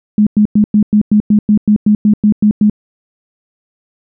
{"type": "tone bursts", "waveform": "sine", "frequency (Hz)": 210, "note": "G#3", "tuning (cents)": 19, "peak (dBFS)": -5, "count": 14, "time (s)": [0.18, 2.698], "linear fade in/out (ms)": 2, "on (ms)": 87, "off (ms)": 100, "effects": []}